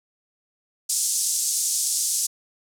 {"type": "band-pass noise", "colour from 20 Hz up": "pink", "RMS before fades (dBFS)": -24, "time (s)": [0.89, 2.27], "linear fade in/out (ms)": 10, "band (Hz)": [6000, 10000], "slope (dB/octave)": 24, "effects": []}